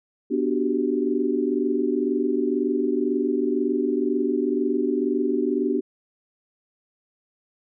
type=chord; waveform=sine; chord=G major seventh; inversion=first; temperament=equal; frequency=246.9 / 293.7 / 370 / 392 Hz; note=B3 / D4 / F#4 / G4; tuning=0 / 0 / 0 / 0 cents; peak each=-26 / -25 / -26 / -26 dBFS; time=0.3-5.81 s; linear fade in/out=20 ms; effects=none